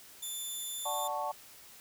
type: tone with pitch glide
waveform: 10% pulse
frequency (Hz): 3520 to 3549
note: A7 to A7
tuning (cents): 0 to +14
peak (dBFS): -30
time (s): 0.22-1.08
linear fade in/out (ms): 10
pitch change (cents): +14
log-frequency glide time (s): 0.74-0.95
type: chord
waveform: sine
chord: D major seventh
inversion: none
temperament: equal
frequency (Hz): 587.3 / 740 / 880 / 1108.7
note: D5 / F#5 / A5 / C#6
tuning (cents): 0 / 0 / 0 / 0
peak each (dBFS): -39 / -38 / -36 / -39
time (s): 0.85-1.32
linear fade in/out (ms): 10
effects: white hiss -54 dBFS RMS until 1.8 s